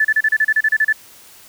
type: tone bursts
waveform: sine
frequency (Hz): 1745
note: A6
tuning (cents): -15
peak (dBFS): -11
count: 12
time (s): 0-0.927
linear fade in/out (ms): 5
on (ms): 47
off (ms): 33
effects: white hiss -44 dBFS RMS until 1.48 s